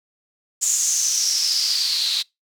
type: noise with band-pass filter sweep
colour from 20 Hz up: white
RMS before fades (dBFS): -21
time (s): 0.61-2.23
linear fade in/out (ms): 20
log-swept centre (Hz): 7200 to 3900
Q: 7.5
effects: noise-tail reverb RT60 0.2 s tail -25 dB re dry